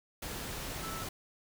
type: tone in noise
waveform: sine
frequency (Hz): 1318.5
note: E6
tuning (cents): 0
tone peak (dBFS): -42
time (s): 0.83-1.04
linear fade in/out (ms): 5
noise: pink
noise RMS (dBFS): -40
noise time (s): 0.22-1.09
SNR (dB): -5
effects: none